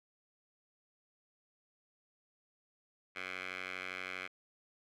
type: tone with band-pass filter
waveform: 10% pulse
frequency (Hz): 92.5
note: F#2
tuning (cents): 0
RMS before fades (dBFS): -43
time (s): 3.15-4.28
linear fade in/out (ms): 20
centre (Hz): 2100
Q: 2.9
effects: none